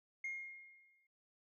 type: tone with exponential decay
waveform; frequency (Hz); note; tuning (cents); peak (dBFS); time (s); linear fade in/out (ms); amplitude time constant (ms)
sine; 2137; C7; +36; -36; 0.24-1.07; 5; 180
effects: tanh soft clip ceiling -37 dBFS